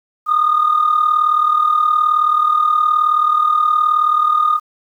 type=tone with amplitude modulation; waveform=sine; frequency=1226 Hz; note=D#6; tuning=26 cents flat; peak=-7 dBFS; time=0.26-4.6 s; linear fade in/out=50 ms; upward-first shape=sine; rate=38.9 Hz; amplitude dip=70%; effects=tanh soft clip ceiling -6 dBFS + 8-bit